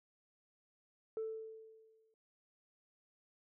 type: tone with exponential decay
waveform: sine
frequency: 442.3 Hz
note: A4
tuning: 9 cents sharp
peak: -34 dBFS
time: 1.17-2.14 s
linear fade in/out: 1 ms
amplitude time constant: 210 ms
effects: tanh soft clip ceiling -34 dBFS